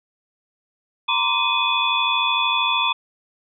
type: tone cluster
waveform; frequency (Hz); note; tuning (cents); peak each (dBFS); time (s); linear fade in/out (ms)
sine; 934 / 1027 / 1158 / 2503 / 3447; A#5 / C6 / D6 / D#7 / A7; +3 / -33 / -25 / +10 / -36; -25 / -24 / -27 / -23 / -22; 1.08-2.93; 10
effects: none